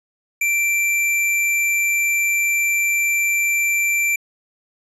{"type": "tone", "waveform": "square", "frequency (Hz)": 2349, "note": "D7", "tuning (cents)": 0, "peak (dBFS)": -17, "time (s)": [0.41, 4.16], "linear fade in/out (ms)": 5, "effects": ["resampled to 32000 Hz"]}